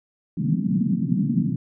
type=band-pass noise; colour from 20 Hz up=pink; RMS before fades=-22 dBFS; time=0.37-1.56 s; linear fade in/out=5 ms; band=140 to 250 Hz; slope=48 dB/octave; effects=none